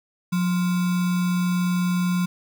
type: tone with sample-and-hold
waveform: sine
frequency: 179.2 Hz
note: F3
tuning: 45 cents sharp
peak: -19 dBFS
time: 0.32-2.26 s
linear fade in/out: 10 ms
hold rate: 1225 Hz
effects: none